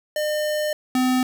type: tone pair in turn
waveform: square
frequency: 605 / 255.1 Hz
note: D#5 / C4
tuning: -49 / -44 cents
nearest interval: octave + minor third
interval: 1495 cents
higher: first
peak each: -22 / -18 dBFS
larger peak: second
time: 0.16-0.73 / 0.95-1.23 s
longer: first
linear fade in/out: 2 ms
effects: none